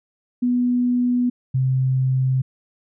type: tone pair in turn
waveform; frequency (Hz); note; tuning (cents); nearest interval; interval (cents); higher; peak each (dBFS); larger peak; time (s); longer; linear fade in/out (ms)
sine; 245.9 / 130.63; B3 / C3; -7 / -2; major seventh; 1095; first; -16; neither; 0.42-1.3 / 1.54-2.42; neither; 10
effects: none